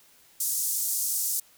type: band-pass noise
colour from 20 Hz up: white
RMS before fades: -28 dBFS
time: 0.4-1.4 s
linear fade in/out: 5 ms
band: 6100 to 15000 Hz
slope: 24 dB/octave
effects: white hiss -58 dBFS RMS until 1.57 s